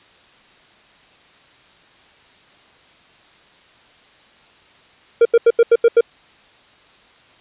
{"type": "tone bursts", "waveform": "triangle", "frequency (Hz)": 466.2, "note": "A#4", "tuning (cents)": 0, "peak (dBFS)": -5, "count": 7, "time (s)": [5.21, 6.009], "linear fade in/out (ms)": 5, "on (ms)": 43, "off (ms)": 83, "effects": ["white hiss -50 dBFS RMS until 7.4 s", "resampled to 8000 Hz"]}